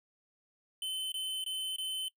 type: tone bursts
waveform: square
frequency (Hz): 3057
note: G7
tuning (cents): -44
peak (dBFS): -35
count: 4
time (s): 0.82-2.083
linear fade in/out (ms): 2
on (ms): 300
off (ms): 21
effects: noise-tail reverb RT60 0.1 s tail -20 dB re dry